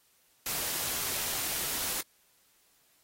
white noise, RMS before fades -33 dBFS, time 0.46-2.01 s, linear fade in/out 2 ms, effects white hiss -67 dBFS RMS until 3.03 s + AAC 48 kbps

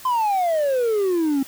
triangle exponential sweep, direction down, 1044 to 264.6 Hz, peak -15 dBFS, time 0.05-1.43 s, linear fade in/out 5 ms, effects tanh soft clip ceiling -11 dBFS + white hiss -42 dBFS RMS until 1.47 s

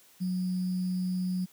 sine tone with sample-and-hold, 183.2 Hz, F#3, 17 cents flat, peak -27 dBFS, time 0.2-1.46 s, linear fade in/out 20 ms, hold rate 4900 Hz, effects white hiss -59 dBFS RMS until 1.52 s + high-pass 100 Hz 12 dB/octave

